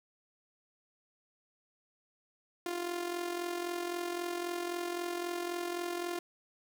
sawtooth tone with amplitude modulation, 349.2 Hz, F4, in tune, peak -28 dBFS, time 2.66-6.19 s, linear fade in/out 2 ms, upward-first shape sine, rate 43.8 Hz, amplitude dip 60%, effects none

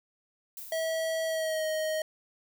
violet noise with exponential decay, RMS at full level -40 dBFS, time 0.57-1.4 s, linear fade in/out 1 ms, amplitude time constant 180 ms
square tone with pitch glide, 647 to 626.4 Hz, E5 to D#5, -32 to +11 cents, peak -29 dBFS, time 0.72-2.02 s, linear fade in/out 2 ms, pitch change -57 cents, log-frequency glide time 1.26-1.66 s
effects none

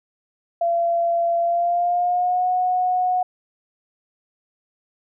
sine tone with pitch glide, 682 to 730.9 Hz, F5 to F#5, -41 to -21 cents, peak -17 dBFS, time 0.61-3.23 s, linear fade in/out 5 ms, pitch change +120 cents, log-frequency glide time 1.4-2.48 s, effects none

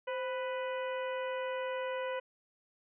harmonic tone with a mistuned harmonic, 495.3 Hz, B4, 5 cents sharp, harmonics 1 / 2 / 3 / 4 / 5 / 6, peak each -35 / -41 / -45 / -47 / -49 / -51 dBFS, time 0.07-2.2 s, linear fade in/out 10 ms, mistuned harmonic 1, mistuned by +82 cents, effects none

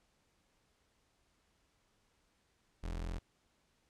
35% pulse tone, 42.58 Hz, F1, 43 cents flat, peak -36 dBFS, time 2.83-3.19 s, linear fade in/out 10 ms, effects pink hiss -75 dBFS RMS until 3.89 s + low-pass 9000 Hz 12 dB/octave

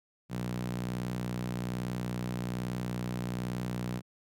sawtooth tone with high-pass filter, 61.2 Hz, B1, 15 cents flat, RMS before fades -35 dBFS, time 0.29-4.02 s, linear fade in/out 50 ms, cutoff 150 Hz, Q 3.1, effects none

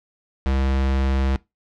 square tone, 66.8 Hz, C2, 36 cents sharp, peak -19 dBFS, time 0.46-1.36 s, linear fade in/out 0 ms, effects noise-tail reverb RT60 0.2 s tail -21 dB re dry + low-pass 4000 Hz 12 dB/octave

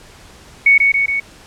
sine tone with echo, 2223 Hz, C#7, 4 cents sharp, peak -6 dBFS, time 0.66-0.78 s, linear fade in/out 5 ms, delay 140 ms, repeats 3, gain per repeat -3 dB, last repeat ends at 1.2 s, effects pink hiss -42 dBFS RMS until 1.46 s + low-pass 9000 Hz 12 dB/octave

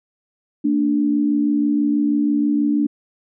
sine tone pair together, 226 / 292.2 Hz, A3 / D4, +47 / -9 cents, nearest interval major third, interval 444 cents, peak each -21 / -16 dBFS, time 0.64-2.87 s, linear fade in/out 10 ms, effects none

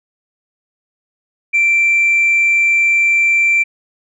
sine tone, 2349 Hz, D7, in tune, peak -8 dBFS, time 1.53-3.64 s, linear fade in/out 20 ms, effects tanh soft clip ceiling -7 dBFS

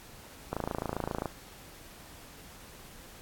click train, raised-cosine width 1 ms, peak -17 dBFS, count 21, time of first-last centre 0.53-1.257 s, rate 27.5 Hz, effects pink hiss -51 dBFS RMS until 3.21 s + AAC 64 kbps

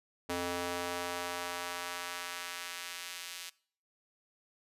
square tone with high-pass filter sweep, 87.9 Hz, F2, 12 cents sharp, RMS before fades -39 dBFS, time 0.29-3.5 s, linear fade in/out 10 ms, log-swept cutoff 340 to 3000 Hz, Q 0.78, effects noise-tail reverb RT60 0.5 s tail -22 dB re dry + resampled to 32000 Hz

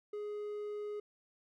triangle tone, 417 Hz, G#4, 7 cents sharp, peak -36 dBFS, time 0.13-1 s, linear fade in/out 5 ms, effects none

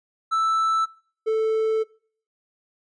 triangle tone pair in turn, 1320 / 440.5 Hz, E6 / A4, +2 / +2 cents, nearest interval octave + perfect fifth, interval 1900 cents, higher first, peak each -17 dBFS, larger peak neither, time 0.31-0.86 / 1.26-1.84 s, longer second, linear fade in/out 20 ms, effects noise-tail reverb RT60 0.5 s tail -23 dB re dry + resampled to 22050 Hz

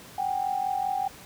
sine tone pair together, 757 / 802 Hz, F#5 / G5, +39 / +39 cents, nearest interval minor second, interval 100 cents, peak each -28 dBFS, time 0.18-1.08 s, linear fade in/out 5 ms, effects pink hiss -47 dBFS RMS until 1.25 s + high-pass 80 Hz 12 dB/octave

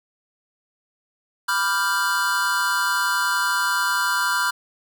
square chord, G dominant seventh, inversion first, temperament equal, 987.8 / 1174.7 / 1396.9 / 1568 Hz, B5 / D6 / F6 / G6, 0 / 0 / 0 / 0 cents, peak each -26 / -29 / -24 / -26 dBFS, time 1.48-4.51 s, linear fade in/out 10 ms, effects none

